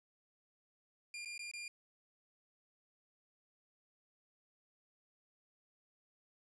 sawtooth tone with dropouts, 2400 Hz, D7, 37 cents sharp, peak -40 dBFS, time 1.14-1.68 s, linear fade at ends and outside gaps 2 ms, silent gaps 1.249-1.257 / 1.379-1.392 / 1.514-1.536 s, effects resampled to 22050 Hz

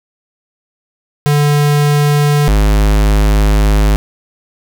square tone pair in turn, 146.4 / 51.76 Hz, D3 / G#1, -5 / -5 cents, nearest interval octave + tritone, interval 1800 cents, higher first, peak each -9 / -8 dBFS, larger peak second, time 1.26-2.48 / 2.48-3.96 s, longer second, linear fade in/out 0 ms, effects none

